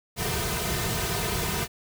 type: noise with comb filter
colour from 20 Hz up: pink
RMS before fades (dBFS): -28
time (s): 0.16-1.68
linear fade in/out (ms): 50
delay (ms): 3.6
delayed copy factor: -1
effects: none